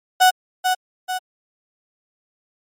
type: tone with echo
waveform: 35% pulse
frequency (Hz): 740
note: F#5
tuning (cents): 0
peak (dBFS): -8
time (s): 0.2-0.31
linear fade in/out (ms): 20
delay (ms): 440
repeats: 2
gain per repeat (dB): -6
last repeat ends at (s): 1.19
effects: MP3 64 kbps